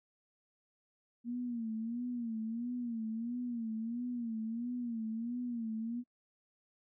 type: tone with vibrato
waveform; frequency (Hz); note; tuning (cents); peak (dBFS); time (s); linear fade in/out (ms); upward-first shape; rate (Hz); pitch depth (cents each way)
sine; 233.1; A#3; 0; -35; 1.24-6.04; 50; sine; 1.5; 99
effects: noise-tail reverb RT60 0.1 s tail -23 dB re dry

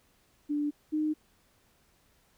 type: tone pair in turn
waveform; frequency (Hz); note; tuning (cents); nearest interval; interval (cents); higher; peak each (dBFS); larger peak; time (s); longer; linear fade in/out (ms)
sine; 293.7 / 306.9; D4 / D#4; 0 / -24; minor second; 76; second; -27 / -26; second; 0.49-0.71 / 0.92-1.14; neither; 20
effects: pink hiss -67 dBFS RMS until 2.37 s

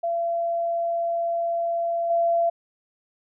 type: tone with level steps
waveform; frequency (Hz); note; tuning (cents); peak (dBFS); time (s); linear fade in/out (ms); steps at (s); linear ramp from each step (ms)
sine; 679; F5; -49; -22 / -18; 0.03-2.5; 10; 2.1; 5
effects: none

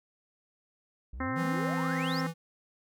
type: exponential sweep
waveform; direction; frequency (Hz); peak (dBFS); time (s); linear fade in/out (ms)
triangle; up; 52.9 to 5588; -36; 1.13-2.21; 5
type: harmonic tone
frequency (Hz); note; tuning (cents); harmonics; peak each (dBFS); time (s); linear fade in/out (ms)
261.4; C4; -1; 1 / 2 / 3 / 4 / 5 / 6 / 7 / 8; -33 / -40 / -42 / -39 / -39 / -44 / -40 / -45; 1.2-2.27; 5
type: tone with vibrato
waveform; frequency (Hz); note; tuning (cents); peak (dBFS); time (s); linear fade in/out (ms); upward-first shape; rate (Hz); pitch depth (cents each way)
square; 164.81; E3; 0; -33; 1.35-2.34; 50; triangle; 5.6; 13
effects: none

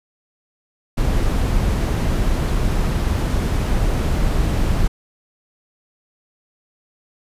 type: noise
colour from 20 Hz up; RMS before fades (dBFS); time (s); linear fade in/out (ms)
brown; -18; 0.97-4.88; 10
effects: resampled to 32000 Hz

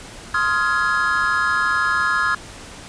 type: chord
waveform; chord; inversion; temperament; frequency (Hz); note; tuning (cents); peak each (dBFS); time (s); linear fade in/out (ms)
triangle; F minor seventh; second; just; 1047.7 / 1257.2 / 1396.9 / 1676.3; C6 / Eb6 / F6 / Ab6; +2 / +18 / 0 / +16; -23 / -21 / -20 / -19; 0.34-2.35; 5
effects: pink hiss -38 dBFS RMS until 2.88 s + resampled to 22050 Hz

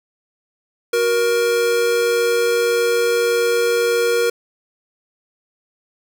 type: tone pair together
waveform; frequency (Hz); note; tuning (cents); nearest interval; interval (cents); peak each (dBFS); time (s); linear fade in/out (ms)
square; 370 / 471.7; F#4 / A#4; 0 / +20; major third; 420; -25 / -16; 0.93-4.3; 5
effects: none

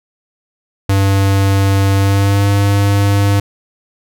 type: tone with pitch glide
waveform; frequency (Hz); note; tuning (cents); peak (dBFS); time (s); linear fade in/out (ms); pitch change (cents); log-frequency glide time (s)
square; 98 to 100.41; G2 to G2; 0 to +42; -10; 0.89-3.4; 5; +42; 1.95-2.48
effects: none

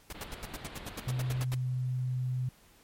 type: noise bursts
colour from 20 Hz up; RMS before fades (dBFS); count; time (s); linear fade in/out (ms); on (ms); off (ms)
pink; -39; 14; 0.1-1.544; 2; 27; 82
type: low-pass noise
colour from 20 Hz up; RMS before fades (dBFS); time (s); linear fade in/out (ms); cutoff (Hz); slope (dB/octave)
pink; -46; 0.14-1.45; 10; 4300; 48
type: tone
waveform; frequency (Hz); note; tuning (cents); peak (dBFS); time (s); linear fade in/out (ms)
sine; 127; B2; +49; -29; 1.07-2.49; 5
effects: pink hiss -61 dBFS RMS until 2.83 s + MP3 64 kbps

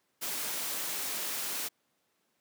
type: noise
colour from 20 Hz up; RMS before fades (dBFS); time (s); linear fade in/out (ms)
white; -35; 0.21-1.69; 20
effects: pink hiss -75 dBFS RMS until 2.4 s + high-pass 200 Hz 12 dB/octave

